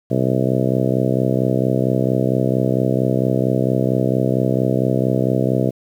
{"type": "harmonic tone", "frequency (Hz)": 64.4, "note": "C2", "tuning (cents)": -27, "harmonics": [2, 3, 4, 5, 6, 7, 8, 9, 10], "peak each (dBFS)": [-20, -22, -23, -24, -25, -25, -26, -27, -27], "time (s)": [0.1, 5.71], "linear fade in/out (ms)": 20, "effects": ["8-bit"]}